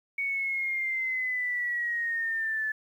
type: linear sweep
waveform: sine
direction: down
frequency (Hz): 2235 to 1733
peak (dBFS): -27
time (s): 0.18-2.72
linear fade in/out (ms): 5
effects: 10-bit